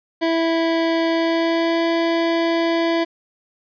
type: tone with pitch glide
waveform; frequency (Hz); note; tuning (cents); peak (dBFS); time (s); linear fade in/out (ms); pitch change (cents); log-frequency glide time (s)
25% pulse; 329.6 to 333.4; E4 to E4; 0 to +20; -13; 0.21-3.05; 20; +20; 1.1-1.85
effects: resampled to 11025 Hz + 8-bit